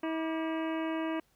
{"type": "harmonic tone with a mistuned harmonic", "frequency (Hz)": 321.5, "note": "E4", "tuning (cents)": -43, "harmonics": [1, 2, 3, 4, 5, 6, 7, 8, 9], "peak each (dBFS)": [-32, -38, -42, -44, -46, -48, -49, -50, -51], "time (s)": [0.03, 1.2], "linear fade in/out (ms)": 5, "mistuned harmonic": 4, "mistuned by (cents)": -140, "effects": ["pink hiss -70 dBFS RMS until 1.35 s"]}